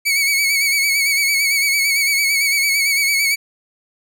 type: tone with vibrato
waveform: sawtooth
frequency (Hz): 2238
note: C#7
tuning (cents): +16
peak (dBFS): -11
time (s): 0.05-3.36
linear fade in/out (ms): 20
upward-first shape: sine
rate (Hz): 8.9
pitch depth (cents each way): 52
effects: none